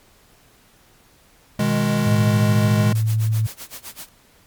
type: chord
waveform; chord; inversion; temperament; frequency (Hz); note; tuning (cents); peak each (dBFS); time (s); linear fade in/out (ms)
square; G# minor; first; equal; 123.47 / 155.56 / 207.7; B2 / D#3 / G#3; 0 / 0 / 0; -24 / -24 / -20; 1.59-2.93; 5
type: tone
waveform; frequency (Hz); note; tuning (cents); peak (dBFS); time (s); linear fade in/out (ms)
sine; 110; A2; 0; -16; 2.06-3.47; 10
type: noise with tremolo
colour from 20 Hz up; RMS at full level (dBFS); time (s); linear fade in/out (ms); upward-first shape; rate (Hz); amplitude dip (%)
white; -34; 2.95-4.09; 2; sine; 7.8; 95
effects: pink hiss -54 dBFS RMS until 4.46 s + MP3 96 kbps